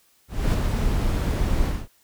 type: noise with ADSR envelope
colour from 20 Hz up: brown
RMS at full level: -18 dBFS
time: 0.28-1.88 s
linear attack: 260 ms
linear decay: 5 ms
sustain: -4 dB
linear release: 220 ms
effects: white hiss -61 dBFS RMS until 2.03 s